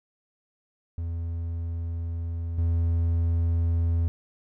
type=tone with level steps; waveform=triangle; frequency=83.9 Hz; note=E2; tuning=31 cents sharp; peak=-26 / -19 dBFS; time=0.98-4.08 s; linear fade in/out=0 ms; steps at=2.58 s; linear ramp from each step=2 ms; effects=none